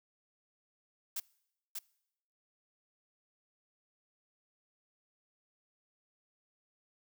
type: noise with echo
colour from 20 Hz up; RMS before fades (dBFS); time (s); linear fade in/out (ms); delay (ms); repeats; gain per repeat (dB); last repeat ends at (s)
blue; -37; 1.16-1.2; 5; 590; 1; -3; 1.79
effects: noise-tail reverb RT60 0.8 s tail -24 dB re dry